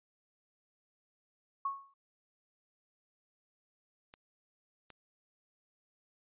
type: tone with exponential decay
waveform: sine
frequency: 1101 Hz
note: C#6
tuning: 12 cents flat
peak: -29 dBFS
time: 1.65-1.94 s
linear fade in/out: 5 ms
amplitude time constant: 62 ms
type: clicks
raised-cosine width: 0.2 ms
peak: -33 dBFS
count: 2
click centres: 4.139 / 4.903 s
effects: resampled to 8000 Hz